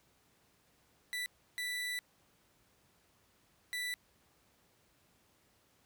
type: tone bursts at uneven times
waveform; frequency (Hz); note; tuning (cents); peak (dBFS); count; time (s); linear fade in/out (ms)
30% pulse; 1975.5; B6; 0; -33; 3; 1.13-1.26 / 1.58-1.99 / 3.73-3.94; 0
effects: pink hiss -70 dBFS RMS until 5.85 s + high-pass 60 Hz 12 dB/octave